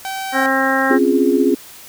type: tone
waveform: sawtooth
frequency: 771 Hz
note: G5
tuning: 29 cents flat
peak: -19 dBFS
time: 0.05-0.46 s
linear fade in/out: 0 ms
type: harmonic tone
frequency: 267 Hz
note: C4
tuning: 35 cents sharp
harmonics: 1 / 2 / 3 / 4 / 5 / 6 / 7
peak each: -20 / -21 / -21 / -24 / -23 / -20 / -21 dBFS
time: 0.32-0.99 s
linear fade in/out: 50 ms
type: chord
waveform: sine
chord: Db major seventh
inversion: third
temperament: equal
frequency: 261.6 / 277.2 / 349.2 / 415.3 Hz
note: C4 / Db4 / F4 / Ab4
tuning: 0 / 0 / 0 / 0 cents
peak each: -17 dBFS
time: 0.9-1.55 s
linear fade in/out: 10 ms
effects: white hiss -39 dBFS RMS until 1.88 s